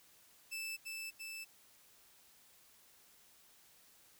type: tone with echo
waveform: sawtooth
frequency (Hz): 2637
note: E7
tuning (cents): 0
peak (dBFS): -37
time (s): 0.51-0.77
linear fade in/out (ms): 20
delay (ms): 340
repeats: 2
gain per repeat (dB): -2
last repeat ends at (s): 1.45
effects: white hiss -65 dBFS RMS until 4.19 s